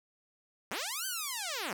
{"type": "linear two-way sweep", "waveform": "5% pulse", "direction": "up then down", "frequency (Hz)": [160.4, 1572, 160.4], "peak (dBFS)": -23, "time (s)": [0.71, 1.73], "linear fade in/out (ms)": 2, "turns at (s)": 1.06, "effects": []}